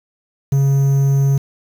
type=tone with quantisation; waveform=triangle; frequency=137.9 Hz; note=C#3; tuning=9 cents flat; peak=-9 dBFS; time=0.52-1.38 s; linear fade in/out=5 ms; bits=6; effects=none